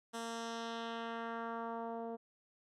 10% pulse tone with low-pass filter sweep, 230 Hz, A#3, 23 cents flat, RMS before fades -42 dBFS, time 0.13-2.17 s, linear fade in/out 20 ms, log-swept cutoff 9800 to 550 Hz, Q 1.4, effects none

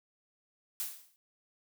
blue noise with exponential decay, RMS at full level -33 dBFS, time 0.8-1.16 s, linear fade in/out 0 ms, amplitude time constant 77 ms, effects none

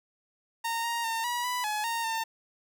sawtooth tone with pitch steps, 921 / 934 / 909 / 967 / 990 / 847 / 923 / 902 Hz, A#5 / A#5 / A#5 / B5 / B5 / G#5 / A#5 / A5, -21 / +3 / -44 / -37 / +4 / +34 / -17 / +43 cents, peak -25 dBFS, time 0.64-2.24 s, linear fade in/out 10 ms, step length 200 ms, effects none

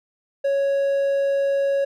triangle tone, 554.4 Hz, C#5, in tune, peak -16 dBFS, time 0.44-1.85 s, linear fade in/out 10 ms, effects none

